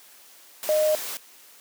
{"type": "tone in noise", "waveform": "sine", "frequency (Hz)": 615, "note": "D#5", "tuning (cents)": -20, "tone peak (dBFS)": -18, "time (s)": [0.69, 0.95], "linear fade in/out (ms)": 0, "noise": "white", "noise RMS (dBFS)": -33, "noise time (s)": [0.63, 1.17], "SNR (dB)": 12, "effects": ["white hiss -51 dBFS RMS until 1.6 s", "high-pass 300 Hz 12 dB/octave"]}